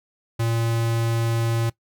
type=tone; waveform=square; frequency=115.2 Hz; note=A#2; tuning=20 cents flat; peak=-21 dBFS; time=0.39-1.7 s; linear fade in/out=10 ms; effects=noise-tail reverb RT60 0.1 s tail -20 dB re dry